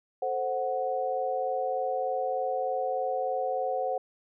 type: chord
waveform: sine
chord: F# diminished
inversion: first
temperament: equal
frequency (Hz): 440 / 523.3 / 740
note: A4 / C5 / F#5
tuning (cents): 0 / 0 / 0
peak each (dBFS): -36 / -30 / -30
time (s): 0.22-3.98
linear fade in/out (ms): 5
effects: none